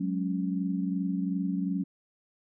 sine chord, F# suspended second, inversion none, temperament equal, 185 / 207.7 / 277.2 Hz, F#3 / G#3 / C#4, 0 / 0 / 0 cents, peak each -29 / -35 / -32 dBFS, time 0-1.84 s, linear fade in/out 10 ms, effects none

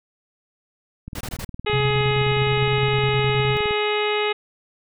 click train, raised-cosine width 5 ms, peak -21 dBFS, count 52, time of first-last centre 1.08-3.709 s, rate 19.4 Hz
pink noise bursts, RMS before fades -33 dBFS, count 4, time 1.15-1.448 s, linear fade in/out 5 ms, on 58 ms, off 22 ms
harmonic tone, 420 Hz, G#4, 19 cents sharp, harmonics 1 / 2 / 3 / 4 / 5 / 6 / 7 / 8 / 9, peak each -22 / -28 / -30 / -35 / -28 / -30 / -30 / -39 / -33 dBFS, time 1.66-4.33 s, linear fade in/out 10 ms
sine tone with tremolo, 130.81 Hz, C3, in tune, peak -19 dBFS, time 1.73-3.57 s, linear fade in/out 0 ms, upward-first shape sine, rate 9.2 Hz, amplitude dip 45%
effects none

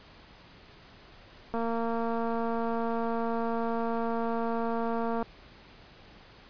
click train, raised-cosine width 1 ms, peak -19 dBFS, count 849, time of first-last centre 1.54-5.227 s, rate 230 Hz, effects pink hiss -53 dBFS RMS until 6.49 s + resampled to 11025 Hz

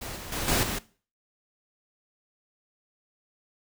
pink noise with level steps, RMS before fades -37 / -40 / -31 / -24 / -31 dBFS, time 0.01-0.79 s, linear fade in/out 10 ms, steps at 0.16 / 0.32 / 0.48 / 0.63 s, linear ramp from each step 2 ms, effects noise-tail reverb RT60 0.4 s tail -19 dB re dry

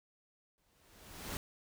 pink noise with exponential growth, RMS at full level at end -39 dBFS, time 0.58-1.37 s, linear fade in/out 0 ms, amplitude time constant 170 ms, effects none

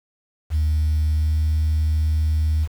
sine tone with pitch glide, 77.1 to 77.95 Hz, D#2 to D#2, -15 to +4 cents, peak -15 dBFS, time 0.5-2.68 s, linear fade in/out 50 ms, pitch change +19 cents, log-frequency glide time 1.15-1.36 s, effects tanh soft clip ceiling -14 dBFS + 7-bit

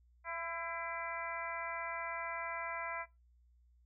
harmonic tone with a mistuned harmonic, 335.5 Hz, E4, 31 cents sharp, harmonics 2 / 3 / 4 / 5 / 6 / 7, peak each -46 / -44 / -46 / -48 / -45 / -49 dBFS, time 0.24-3.06 s, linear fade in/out 50 ms, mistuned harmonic 5, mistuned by -47 cents, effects noise-tail reverb RT60 0.2 s tail -17 dB re dry + added 60 Hz sine -64 dBFS peak until 3.85 s

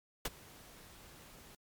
pink noise with ADSR envelope, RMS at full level -33 dBFS, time 0.25-1.55 s, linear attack 4 ms, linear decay 31 ms, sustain -23 dB, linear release 3 ms, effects MP3 96 kbps

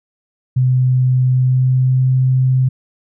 sine tone with pitch glide, 127.8 to 129.58 Hz, C3 to C3, -40 to -16 cents, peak -10 dBFS, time 0.56-2.69 s, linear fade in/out 10 ms, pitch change +24 cents, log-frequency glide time 1.29-2.1 s, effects none

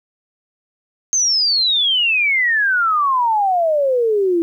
sine exponential sweep, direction down, 6400 to 329 Hz, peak -13 dBFS, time 1.13-4.42 s, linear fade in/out 0 ms, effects 9-bit

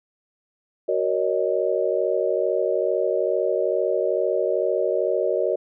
sine chord, D# minor seventh, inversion first, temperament just, 373.4 / 466.7 / 560 / 622.3 Hz, F#4 / A#4 / C#5 / D#5, +16 / +2 / +18 / 0 cents, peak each -25 dBFS, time 0.88-5.56 s, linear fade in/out 10 ms, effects none

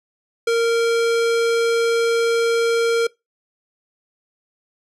square tone, 462.9 Hz, A#4, 12 cents flat, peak -16 dBFS, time 0.47-3.07 s, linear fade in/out 5 ms, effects noise-tail reverb RT60 0.2 s tail -23 dB re dry + low-pass 8000 Hz 12 dB/octave

